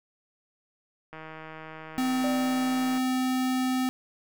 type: click train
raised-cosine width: 0.5 ms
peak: -27 dBFS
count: 293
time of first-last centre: 1.13-2.978 s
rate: 158 Hz
type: tone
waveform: square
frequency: 257 Hz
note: C4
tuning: 31 cents flat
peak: -25 dBFS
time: 1.98-3.89 s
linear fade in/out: 0 ms
type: tone with exponential decay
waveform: sine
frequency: 590 Hz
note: D5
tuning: 8 cents sharp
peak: -29 dBFS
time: 2.24-3.49 s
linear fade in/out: 1 ms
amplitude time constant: 270 ms
effects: none